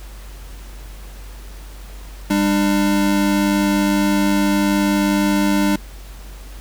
square tone pair together, 199.75 / 299 Hz, G3 / D4, +33 / +31 cents, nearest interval perfect fifth, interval 698 cents, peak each -18 dBFS, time 2.3-5.76 s, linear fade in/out 5 ms, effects added 48 Hz sine -33 dBFS peak until 6.6 s + pink hiss -43 dBFS RMS until 6.6 s

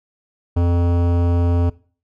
sine tone with hard clipping, 86.6 Hz, F2, 14 cents flat, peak -16 dBFS, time 0.56-1.7 s, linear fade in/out 10 ms, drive 17 dB, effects noise-tail reverb RT60 0.4 s tail -20 dB re dry

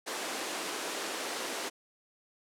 pink high-pass noise, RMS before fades -36 dBFS, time 0.06-1.7 s, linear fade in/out 20 ms, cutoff 300 Hz, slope 24 dB/octave, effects low-pass 10000 Hz 12 dB/octave

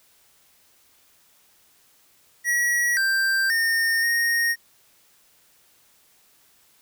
square tone with pitch steps, 1919 / 1575 / 1828 / 1860 Hz, A#6 / G6 / A#6 / A#6, +50 / +8 / -34 / -4 cents, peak -20 dBFS, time 2.44-4.56 s, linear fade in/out 50 ms, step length 530 ms, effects white hiss -59 dBFS RMS until 6.81 s

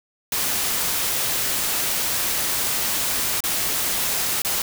white noise with dropouts, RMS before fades -23 dBFS, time 0.32-4.62 s, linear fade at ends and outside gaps 2 ms, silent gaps 3.405-3.438 / 4.42-4.448 s, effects none

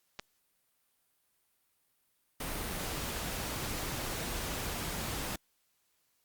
clicks, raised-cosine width 0.2 ms, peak -27 / -22 dBFS, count 2, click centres 0.191 / 0.196 s
pink noise, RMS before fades -37 dBFS, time 2.4-5.36 s, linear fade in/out 5 ms
effects white hiss -75 dBFS RMS until 6.24 s + Opus 48 kbps

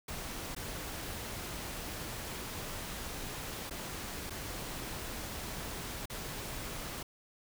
pink noise with dropouts, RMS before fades -41 dBFS, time 0.08-7.03 s, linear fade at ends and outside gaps 5 ms, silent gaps 0.55-0.563 / 3.698-3.708 / 4.298-4.304 / 6.057-6.098 s, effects none

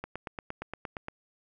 click train, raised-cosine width 0.5 ms, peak -21 dBFS, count 10, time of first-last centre 0.04-1.084 s, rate 8.62 Hz, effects none

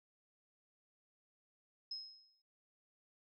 sine tone with exponential decay, 5140 Hz, E8, 45 cents flat, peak -39 dBFS, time 1.91-2.42 s, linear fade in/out 5 ms, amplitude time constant 110 ms, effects none

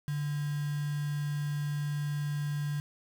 sine tone with quantisation, 146.5 Hz, D3, 4 cents flat, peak -30 dBFS, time 0.08-2.8 s, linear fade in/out 0 ms, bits 7, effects none

